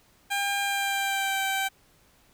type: tone with pitch glide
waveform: 15% pulse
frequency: 801 to 776.8 Hz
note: G5 to G5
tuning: +37 to -16 cents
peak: -19 dBFS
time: 0.3-1.69 s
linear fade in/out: 20 ms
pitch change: -53 cents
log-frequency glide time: 0.61-1.43 s
effects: pink hiss -61 dBFS RMS until 2.33 s